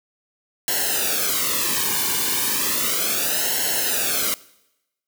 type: noise with flanger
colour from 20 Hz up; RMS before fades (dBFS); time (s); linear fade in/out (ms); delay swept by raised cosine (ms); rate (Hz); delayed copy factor
white; -22; 0.68-4.34; 0; 0.83 to 1.55; 0.34; -0.9
effects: noise-tail reverb RT60 0.9 s tail -21 dB re dry